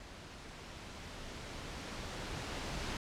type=noise with level ramp; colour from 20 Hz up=pink; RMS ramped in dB=-51 to -39 dBFS; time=0-2.97 s; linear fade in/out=2 ms; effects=low-pass 6000 Hz 12 dB/octave